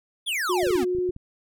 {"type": "exponential sweep", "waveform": "square", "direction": "down", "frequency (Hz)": [3592, 220], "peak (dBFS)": -25, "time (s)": [0.26, 0.85], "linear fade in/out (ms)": 20}
{"type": "tone", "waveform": "sine", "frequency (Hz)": 362, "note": "F#4", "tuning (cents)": -38, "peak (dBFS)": -22, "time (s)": [0.49, 1.11], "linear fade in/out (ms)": 10}
{"type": "clicks", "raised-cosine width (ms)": 5, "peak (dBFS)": -28, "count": 9, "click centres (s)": [0.632, 0.669, 0.706, 0.755, 0.83, 0.95, 0.986, 1.092, 1.164]}
{"effects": []}